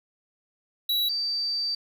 square / sine tone pair in turn, 3910 / 4650 Hz, B7 / D8, -18 / -18 cents, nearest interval minor third, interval 300 cents, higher second, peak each -23 / -25 dBFS, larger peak first, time 0.89-1.09 / 1.09-1.75 s, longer second, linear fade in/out 5 ms, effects 9-bit

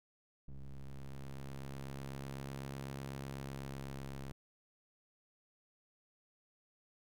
sawtooth ring-modulated tone, 68 Hz, C#2, 33 cents flat, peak -36 dBFS, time 0.48-4.32 s, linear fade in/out 5 ms, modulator 67.9 Hz, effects none

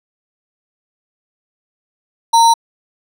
sine tone with sample-and-hold, 920 Hz, A#5, 23 cents flat, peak -6 dBFS, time 2.33-2.54 s, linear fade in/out 10 ms, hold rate 4900 Hz, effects low-pass 11000 Hz 12 dB/octave

